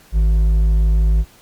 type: tone with hard clipping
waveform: triangle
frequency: 53 Hz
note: G#1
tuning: 36 cents sharp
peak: -12 dBFS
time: 0.12-1.25 s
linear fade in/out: 50 ms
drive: 8 dB
effects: pink hiss -48 dBFS RMS until 1.41 s + MP3 96 kbps